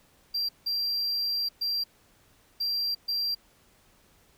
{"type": "tone bursts at uneven times", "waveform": "triangle", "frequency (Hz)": 4732, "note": "D8", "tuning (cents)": 12, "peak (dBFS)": -25, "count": 5, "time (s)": [[0.34, 0.49], [0.66, 1.49], [1.61, 1.84], [2.6, 2.95], [3.08, 3.35]], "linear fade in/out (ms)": 10, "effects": ["pink hiss -62 dBFS RMS until 4.37 s"]}